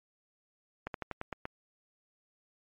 slowing click train, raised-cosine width 0.5 ms, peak -21 dBFS, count 7, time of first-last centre 0.87-1.454 s, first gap 72 ms, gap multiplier 1.12, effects MP3 48 kbps

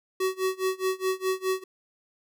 square tone with tremolo, 376.4 Hz, F#4, 30 cents sharp, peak -23 dBFS, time 0.2-1.64 s, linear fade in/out 5 ms, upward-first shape sine, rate 4.8 Hz, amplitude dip 95%, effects none

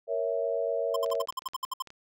sine chord, A# diminished, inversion none, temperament equal, 466.2 / 554.4 / 659.3 Hz, A#4 / C#5 / E5, 0 / 0 / 0 cents, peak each -31 dBFS, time 0.07-1.26 s, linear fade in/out 50 ms
square tone bursts, 1045 Hz, C6, 2 cents flat, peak -30 dBFS, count 11, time 0.94-1.823 s, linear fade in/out 5 ms, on 23 ms, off 63 ms
clicks, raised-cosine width 0.2 ms, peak -30 dBFS, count 12, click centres 1.062 / 1.103 / 1.153 / 1.211 / 1.274 / 1.325 / 1.421 / 1.487 / 1.535 / 1.65 / 1.873 / 1.904 s
effects none

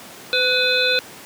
harmonic tone with a mistuned harmonic, 506 Hz, B4, 42 cents sharp, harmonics 1 / 3 / 5 / 7 / 8, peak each -22 / -22 / -22 / -22 / -22 dBFS, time 0.33-0.99 s, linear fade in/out 0 ms, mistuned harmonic 3, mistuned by -40 cents, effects pink hiss -39 dBFS RMS until 1.25 s + high-pass 200 Hz 12 dB/octave

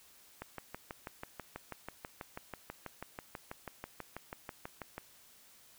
click train, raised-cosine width 0.5 ms, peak -26 dBFS, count 29, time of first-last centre 0.42-4.98 s, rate 6.14 Hz, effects white hiss -61 dBFS RMS until 5.78 s

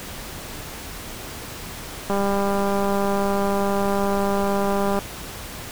click train, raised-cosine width 1 ms, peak -10 dBFS, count 576, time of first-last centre 2.1-4.989 s, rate 199 Hz, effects pink hiss -35 dBFS RMS until 5.71 s

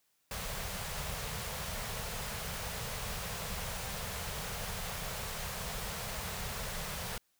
pink band-stop noise, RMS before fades -39 dBFS, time 0.31-7.18 s, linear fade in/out 2 ms, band 210 to 420 Hz, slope 48 dB/octave, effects white hiss -75 dBFS RMS until 7.39 s

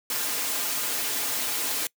white noise with comb filter, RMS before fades -28 dBFS, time 0.1-1.87 s, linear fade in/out 2 ms, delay 5.3 ms, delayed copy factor -0.7, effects noise-tail reverb RT60 0.1 s tail -24 dB re dry + high-pass 200 Hz 12 dB/octave

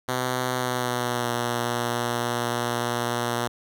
5% pulse tone with pitch glide, 126.6 to 119.77 Hz, B2 to A#2, +43 to +47 cents, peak -13 dBFS, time 0.08-3.48 s, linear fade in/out 10 ms, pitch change -96 cents, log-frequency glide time 0.53-1.32 s, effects none

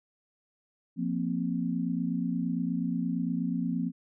sine chord, F suspended fourth, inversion none, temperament equal, 174.61 / 233.1 / 261.6 Hz, F3 / Bb3 / C4, 0 / 0 / 0 cents, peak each -31 / -32 / -32 dBFS, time 0.96-3.92 s, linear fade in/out 50 ms, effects none

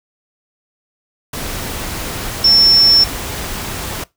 sine tone in noise, 5400 Hz, E8, 41 cents sharp, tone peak -7 dBFS, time 2.44-3.04 s, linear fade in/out 5 ms, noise pink, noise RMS -24 dBFS, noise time 1.33-4.04 s, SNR +14 dB, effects noise-tail reverb RT60 0.2 s tail -21 dB re dry

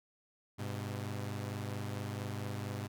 sawtooth tone pair together, 101.6 / 126.01 Hz, G#2 / B2, -38 / +35 cents, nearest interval major third, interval 373 cents, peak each -35 / -38 dBFS, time 0.58-2.88 s, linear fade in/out 20 ms, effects none

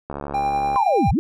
click train, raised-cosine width 1 ms, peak -15 dBFS, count 48, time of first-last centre 0.1-0.758 s, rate 71.4 Hz
triangle tone with tremolo, 798 Hz, G5, 31 cents sharp, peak -16 dBFS, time 0.34-1.11 s, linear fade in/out 5 ms, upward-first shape triangle, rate 9.9 Hz, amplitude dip 25%
sine linear two-way sweep, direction down then up, 1064 to 41.2 to 358.4 Hz, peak -16 dBFS, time 0.76-1.19 s, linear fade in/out 0 ms, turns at 1.1 s
effects none

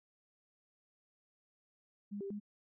sine tone with pitch steps, 203.6 / 395.2 / 206.7 Hz, G#3 / G4 / G#3, -34 / +14 / -8 cents, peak -39 dBFS, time 2.11-2.401 s, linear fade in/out 20 ms, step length 97 ms, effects none

